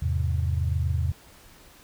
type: chord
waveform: sine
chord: E augmented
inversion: none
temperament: equal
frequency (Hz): 82.41 / 103.83 / 130.81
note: E2 / G#2 / B#2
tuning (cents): 0 / 0 / 0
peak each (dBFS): -24 / -30 / -29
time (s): 0.02-1.12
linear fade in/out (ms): 5
effects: pink hiss -52 dBFS RMS until 1.83 s